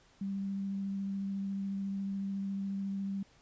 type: tone with vibrato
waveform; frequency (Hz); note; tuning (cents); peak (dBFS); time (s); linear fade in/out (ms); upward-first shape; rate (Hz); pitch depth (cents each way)
sine; 196.3; G3; +3; -33; 0.21-3.23; 5; sine; 14; 10
effects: pink hiss -64 dBFS RMS until 3.41 s + resampled to 16000 Hz